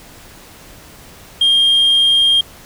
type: tone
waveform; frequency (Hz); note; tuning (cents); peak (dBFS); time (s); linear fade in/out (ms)
sine; 3215; G7; +43; -7; 1.41-2.41; 5
effects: tanh soft clip ceiling -7 dBFS + pink hiss -40 dBFS RMS until 2.65 s